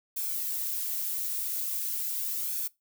violet noise with flanger, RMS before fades -32 dBFS, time 0.16-2.68 s, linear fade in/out 10 ms, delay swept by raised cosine 1 to 3.8 ms, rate 0.41 Hz, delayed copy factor -0.55, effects noise-tail reverb RT60 0.2 s tail -21 dB re dry

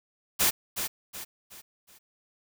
white noise with echo, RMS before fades -23 dBFS, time 0.39-0.51 s, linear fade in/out 20 ms, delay 370 ms, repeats 4, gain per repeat -8 dB, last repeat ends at 1.99 s, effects none

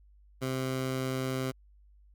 15% pulse tone, 130.81 Hz, C3, in tune, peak -24 dBFS, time 0.41-1.52 s, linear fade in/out 20 ms, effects added 50 Hz sine -56 dBFS peak until 2.14 s

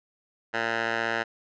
10% pulse tone with band-pass filter, 114.6 Hz, A#2, 29 cents flat, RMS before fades -28 dBFS, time 0.53-1.24 s, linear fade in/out 20 ms, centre 1500 Hz, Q 1.5, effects resampled to 16000 Hz

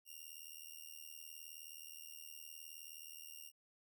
5% pulse tone with amplitude modulation, 2811 Hz, F7, 11 cents sharp, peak -38 dBFS, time 0.05-3.52 s, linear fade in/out 50 ms, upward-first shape sine, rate 79.2 Hz, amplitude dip 85%, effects none

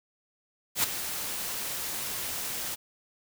white noise with ADSR envelope, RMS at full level -23 dBFS, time 0.75-2.76 s, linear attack 87 ms, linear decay 8 ms, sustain -11 dB, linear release 24 ms, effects none

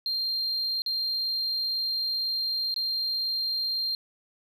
sine tone with dropouts, 4186 Hz, C8, in tune, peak -24 dBFS, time 0.06-3.95 s, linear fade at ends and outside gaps 1 ms, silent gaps 0.82-0.862 / 2.742-2.762 s, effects tanh soft clip ceiling -24 dBFS

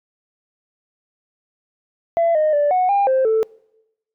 sine tone with pitch steps, 673 / 616 / 584 / 735 / 802 / 525 / 441.7 Hz, E5 / D#5 / D5 / F#5 / G5 / C5 / A4, +36 / -17 / -10 / -12 / +39 / +6 / +7 cents, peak -12 dBFS, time 2.17-3.43 s, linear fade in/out 0 ms, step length 180 ms, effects noise-tail reverb RT60 0.9 s tail -26 dB re dry + tanh soft clip ceiling -11 dBFS

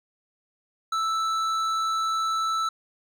triangle tone with hard clipping, 1318.5 Hz, E6, in tune, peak -25 dBFS, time 0.92-2.69 s, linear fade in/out 5 ms, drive 13 dB, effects none

